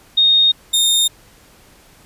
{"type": "tone pair in turn", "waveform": ["sine", "sawtooth"], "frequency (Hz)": [3704, 3664], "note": ["A#7", "A#7"], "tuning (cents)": [-12, -31], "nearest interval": "unison", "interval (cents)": 19, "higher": "first", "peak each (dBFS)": -9, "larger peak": "neither", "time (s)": [[0.17, 0.52], [0.73, 1.08]], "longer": "neither", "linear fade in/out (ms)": 10, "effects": ["pink hiss -48 dBFS RMS until 2.05 s", "resampled to 32000 Hz"]}